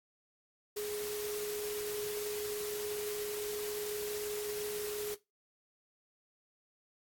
sine tone in noise, 417.7 Hz, G#4, 10 cents sharp, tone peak -36 dBFS, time 0.76-5.15 s, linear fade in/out 10 ms, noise white, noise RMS -43 dBFS, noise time 0.76-5.15 s, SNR +4 dB, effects noise-tail reverb RT60 0.2 s tail -17 dB re dry + AAC 64 kbps

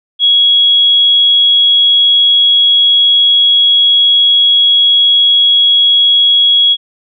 sine tone, 3327 Hz, G#7, 2 cents sharp, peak -5 dBFS, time 0.19-6.77 s, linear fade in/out 50 ms, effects none

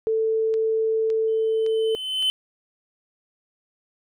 sine tone, 443.3 Hz, A4, 13 cents sharp, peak -19 dBFS, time 0.07-1.95 s, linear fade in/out 0 ms
click train, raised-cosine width 0.2 ms, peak -25 dBFS, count 4, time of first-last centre 0.54-2.225 s, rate 1.78 Hz
triangle tone with exponential growth, 3048 Hz, G7, 49 cents flat, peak -16 dBFS, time 1.28-2.3 s, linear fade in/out 0 ms, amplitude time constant 220 ms
effects none

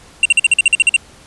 square tone bursts, 2751 Hz, F7, 27 cents flat, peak -7 dBFS, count 11, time 0.23-0.964 s, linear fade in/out 2 ms, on 24 ms, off 47 ms, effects pink hiss -43 dBFS RMS until 1.26 s + resampled to 24000 Hz

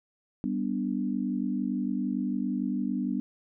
sine chord, G major, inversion none, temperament equal, 196 / 246.9 / 293.7 Hz, G3 / B3 / D4, 0 / 0 / 0 cents, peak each -31 / -30 / -33 dBFS, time 0.44-3.2 s, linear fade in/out 0 ms, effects none

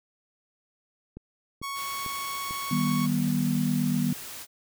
click train, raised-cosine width 3 ms, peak -27 dBFS, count 4, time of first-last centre 1.17-2.509 s, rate 2.24 Hz
sawtooth tone, 1108.7 Hz, C#6, in tune, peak -28 dBFS, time 1.62-3.07 s, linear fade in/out 20 ms
white noise, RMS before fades -40 dBFS, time 1.74-4.47 s, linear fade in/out 50 ms
sine chord, Eb augmented, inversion none, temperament just, 155.56 / 194.45 / 243.1 Hz, Eb3 / G3 / B3, 0 / -14 / -27 cents, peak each -28 / -28 / -26 dBFS, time 2.71-4.13 s, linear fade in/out 5 ms
effects none

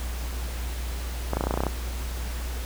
clicks, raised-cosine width 1 ms, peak -11 dBFS, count 11, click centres 1.334 / 1.37 / 1.409 / 1.439 / 1.47 / 1.509 / 1.54 / 1.575 / 1.605 / 1.636 / 1.667 s, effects added 60 Hz sine -29 dBFS peak until 2.65 s + pink hiss -39 dBFS RMS until 2.65 s

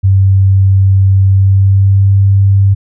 sine tone with pitch glide, 96.6 to 98.35 Hz, G2 to G2, -25 to +6 cents, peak -4 dBFS, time 0.03-2.75 s, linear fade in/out 20 ms, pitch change +31 cents, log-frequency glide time 1.27-2.12 s, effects none

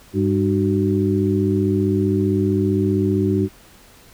harmonic tone with a mistuned harmonic, 100 Hz, G2, 35 cents sharp, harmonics 1 / 2 / 3 / 4, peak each -21 / -21 / -21 / -21 dBFS, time 0.13-3.49 s, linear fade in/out 50 ms, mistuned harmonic 4, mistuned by -110 cents, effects pink hiss -48 dBFS RMS until 4.13 s

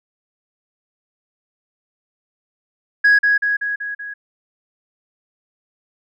sine tone with echo, 1661.2 Hz, G#6, in tune, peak -7 dBFS, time 3.04-3.19 s, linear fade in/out 10 ms, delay 190 ms, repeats 5, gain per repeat -4 dB, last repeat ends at 4.14 s, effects tanh soft clip ceiling -7 dBFS

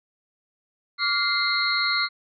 sine tone cluster, 1155 / 1406 / 2084 / 3915 / 4229 Hz, D6 / F6 / C7 / B7 / C8, -29 / +11 / -7 / -16 / +18 cents, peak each -29 / -27 / -26 / -31 / -25 dBFS, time 0.98-2.09 s, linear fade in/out 50 ms, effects none

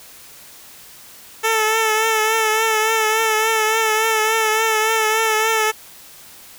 10% pulse tone with vibrato, 440 Hz, A4, in tune, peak -7 dBFS, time 1.43-5.72 s, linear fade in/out 20 ms, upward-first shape triangle, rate 3.5 Hz, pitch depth 43 cents each way, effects white hiss -42 dBFS RMS until 6.58 s

